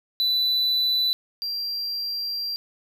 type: tone pair in turn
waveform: triangle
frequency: 3983 / 4737 Hz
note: B7 / D8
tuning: +14 / +14 cents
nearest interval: minor third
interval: 300 cents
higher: second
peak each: -18 / -25 dBFS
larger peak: first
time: 0.2-1.13 / 1.42-2.56 s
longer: second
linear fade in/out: 0 ms
effects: none